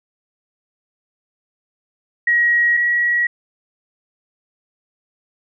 sine tone pair in turn, 1900 / 1916.5 Hz, A#6 / A#6, +33 / +47 cents, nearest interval unison, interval 14 cents, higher second, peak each -12 / -14 dBFS, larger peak first, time 2.27-2.77 / 2.77-3.27 s, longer neither, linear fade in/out 5 ms, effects none

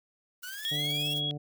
blue noise with tremolo, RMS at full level -43 dBFS, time 0.42-1.21 s, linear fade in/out 20 ms, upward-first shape sine, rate 19 Hz, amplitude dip 55%
sawtooth exponential sweep, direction up, 1440 to 2794 Hz, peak -36 dBFS, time 0.43-1.14 s, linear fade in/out 5 ms
sine tone, 3322 Hz, G#7, in tune, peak -29 dBFS, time 0.65-1.31 s, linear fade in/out 0 ms
harmonic tone, 146.83 Hz, D3, in tune, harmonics 1 / 2 / 3 / 4 / 5, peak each -35 / -41 / -45 / -47 / -49 dBFS, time 0.71-1.38 s, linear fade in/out 10 ms
effects none

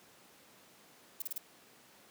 violet noise bursts, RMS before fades -37 dBFS, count 4, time 1.2-1.381 s, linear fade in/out 5 ms, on 22 ms, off 31 ms, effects pink hiss -60 dBFS RMS until 2.1 s + high-pass 200 Hz 12 dB/octave

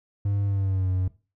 triangle tone with pitch glide, 100.5 to 92.69 Hz, G2 to F#2, +44 to +4 cents, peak -20 dBFS, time 0.25-1.08 s, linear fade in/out 5 ms, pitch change -140 cents, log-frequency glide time 0.45-0.9 s, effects noise-tail reverb RT60 0.3 s tail -17 dB re dry

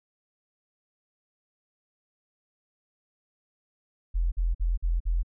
sine tone bursts, 42.45 Hz, F1, 48 cents flat, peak -22 dBFS, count 5, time 4.14-5.232 s, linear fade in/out 20 ms, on 180 ms, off 48 ms, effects none

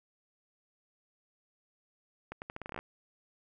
accelerating click train, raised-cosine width 0.5 ms, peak -25 dBFS, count 12, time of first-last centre 2.32-2.79 s, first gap 99 ms, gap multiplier 0.81, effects none

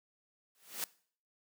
white noise with exponential growth, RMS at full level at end -34 dBFS, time 0.55-0.84 s, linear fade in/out 1 ms, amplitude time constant 61 ms, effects noise-tail reverb RT60 0.5 s tail -21 dB re dry + high-pass 200 Hz 12 dB/octave

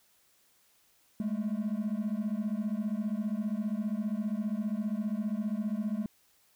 triangle beating tone pair, 204.6 / 219.6 Hz, G#3 / A3, -26 / -3 cents, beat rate 15 Hz, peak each -30 dBFS, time 1.2-6.06 s, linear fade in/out 2 ms, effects tanh soft clip ceiling -23 dBFS + white hiss -67 dBFS RMS until 6.55 s

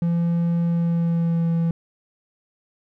triangle tone with pitch glide, 170 to 166.79 Hz, F3 to E3, -46 to +21 cents, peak -16 dBFS, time 0.02-1.71 s, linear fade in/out 2 ms, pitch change -33 cents, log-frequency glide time 0.63-1.5 s, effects none

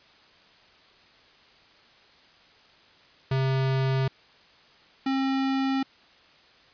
square tone pair in turn, 133.1 / 268.1 Hz, C3 / C4, +30 / +42 cents, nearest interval octave, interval 1212 cents, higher second, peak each -23 / -24 dBFS, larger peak first, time 3.31-4.08 / 5.06-5.83 s, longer neither, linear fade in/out 5 ms, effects white hiss -56 dBFS RMS until 6.73 s + resampled to 11025 Hz

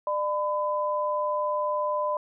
sine tone pair together, 599 / 1007 Hz, D5 / B5, +34 / +33 cents, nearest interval major sixth, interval 899 cents, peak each -27 dBFS, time 0.07-2.17 s, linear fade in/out 2 ms, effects none

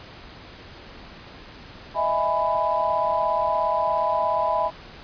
sine chord, E major seventh, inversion third, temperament equal with one note detuned, 622.3 / 659.3 / 830.6 / 994.1 Hz, D#5 / E5 / G#5 / B5, 0 / 0 / 0 / +11 cents, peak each -27 / -26 / -27 / -23 dBFS, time 1.94-4.71 s, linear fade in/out 50 ms, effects pink hiss -43 dBFS RMS until 5.03 s + resampled to 11025 Hz

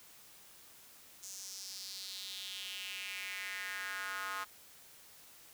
square tone with high-pass filter sweep, 96.5 Hz, G2, 27 cents flat, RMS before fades -43 dBFS, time 1.22-4.45 s, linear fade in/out 20 ms, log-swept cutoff 6600 to 1200 Hz, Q 3.5, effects white hiss -58 dBFS RMS until 5.53 s

